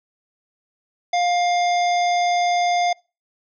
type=harmonic tone; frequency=705 Hz; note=F5; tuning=16 cents sharp; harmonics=1 / 3 / 5 / 7 / 9; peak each=-17 / -27 / -31 / -34 / -36 dBFS; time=1.13-2.93 s; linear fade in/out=5 ms; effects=noise-tail reverb RT60 0.3 s tail -25 dB re dry